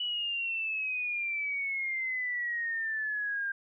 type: exponential sweep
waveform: sine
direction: down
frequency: 2960 to 1594 Hz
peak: -30 dBFS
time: 0-3.52 s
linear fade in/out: 5 ms
effects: none